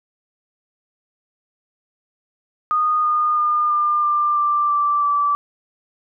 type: tone with pitch steps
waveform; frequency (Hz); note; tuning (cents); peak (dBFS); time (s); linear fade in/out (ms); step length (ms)
sine; 1232 / 1221.4 / 1210.8 / 1200.4 / 1190 / 1179.8 / 1169.6 / 1159.5; D#6 / D#6 / D#6 / D6 / D6 / D6 / D6 / D6; -17 / -32 / -48 / +38 / +22 / +8 / -7 / -22; -15; 2.71-5.35; 0; 330
effects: none